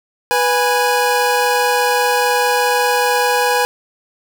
25% pulse tone pair together, 491.7 / 827 Hz, B4 / G#5, -8 / -8 cents, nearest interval major sixth, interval 900 cents, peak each -12 dBFS, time 0.31-3.65 s, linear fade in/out 0 ms, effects none

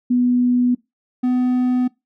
sine / triangle tone pair in turn, 246.5 / 250.7 Hz, B3 / B3, -3 / +26 cents, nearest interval unison, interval 29 cents, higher second, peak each -13 dBFS, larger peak neither, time 0.1-0.75 / 1.23-1.88 s, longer neither, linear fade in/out 10 ms, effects noise-tail reverb RT60 0.2 s tail -22 dB re dry

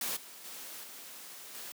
white noise with level steps, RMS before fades -35 / -50 / -45 / -48 / -44 dBFS, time 0.01-1.72 s, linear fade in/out 2 ms, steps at 0.16 / 0.44 / 0.83 / 1.54 s, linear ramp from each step 10 ms, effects high-pass 200 Hz 12 dB/octave

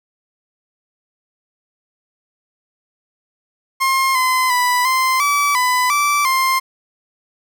30% pulse tone with pitch steps, 1065 / 1026 / 989 / 1040 / 1151 / 1001 / 1163 / 1053 Hz, C6 / C6 / B5 / C6 / D6 / B5 / D6 / C6, +30 / -34 / +2 / -11 / -35 / +23 / -17 / +11 cents, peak -11 dBFS, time 3.8-6.6 s, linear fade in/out 20 ms, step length 350 ms, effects none

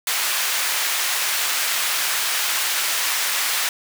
pink high-pass noise, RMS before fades -22 dBFS, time 0.07-3.69 s, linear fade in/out 2 ms, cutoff 1400 Hz, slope 12 dB/octave, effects none

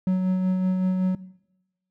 triangle tone with tremolo, 185.6 Hz, F#3, 6 cents sharp, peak -16 dBFS, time 0.07-1.15 s, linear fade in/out 2 ms, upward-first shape sine, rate 5.3 Hz, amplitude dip 30%, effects noise-tail reverb RT60 0.9 s tail -19 dB re dry

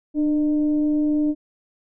sine tone with frequency modulation, 299 Hz, D4, 31 cents sharp, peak -17 dBFS, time 0.14-1.35 s, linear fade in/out 50 ms, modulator 311 Hz, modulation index 0.31, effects none

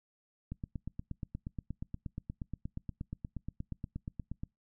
click train, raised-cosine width 5 ms, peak -26 dBFS, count 34, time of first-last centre 0.52-4.435 s, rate 8.43 Hz, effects noise-tail reverb RT60 0.2 s tail -26 dB re dry

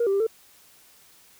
sine tone with pitch steps, 472.3 / 391.9 / 396.2 / 446.8 Hz, A#4 / G4 / G4 / A4, +23 / 0 / +18 / +27 cents, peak -18 dBFS, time 0-0.268 s, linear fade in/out 5 ms, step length 67 ms, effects tanh soft clip ceiling -17 dBFS + white hiss -55 dBFS RMS until 1.39 s

